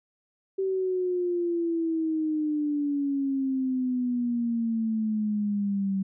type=exponential sweep; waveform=sine; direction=down; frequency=386.5 to 192 Hz; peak=-24 dBFS; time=0.58-6.03 s; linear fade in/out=10 ms; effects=none